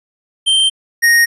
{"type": "tone pair in turn", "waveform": "square", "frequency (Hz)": [3136, 1864.7], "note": ["G7", "A#6"], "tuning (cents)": [0, 0], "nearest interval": "major sixth", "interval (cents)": 900, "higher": "first", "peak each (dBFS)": [-10, -8], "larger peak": "second", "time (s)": [[0.46, 0.7], [1.02, 1.26]], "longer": "neither", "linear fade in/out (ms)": 20, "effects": ["resampled to 32000 Hz"]}